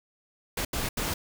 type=noise bursts at uneven times; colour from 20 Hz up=pink; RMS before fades=-30 dBFS; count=3; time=0.57-0.65 / 0.73-0.89 / 0.97-1.14 s; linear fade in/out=5 ms; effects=none